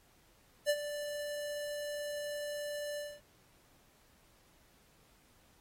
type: tone with ADSR envelope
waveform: square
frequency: 587.3 Hz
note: D5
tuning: in tune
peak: -26 dBFS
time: 0.66-3.21 s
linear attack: 36 ms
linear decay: 55 ms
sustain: -12 dB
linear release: 250 ms
effects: pink hiss -67 dBFS RMS until 5.6 s + AAC 48 kbps